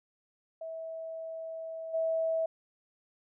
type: tone with level steps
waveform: sine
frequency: 650 Hz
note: E5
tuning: 24 cents flat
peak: -37 / -27 dBFS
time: 0.61-2.46 s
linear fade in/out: 5 ms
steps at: 1.93 s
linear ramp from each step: 20 ms
effects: none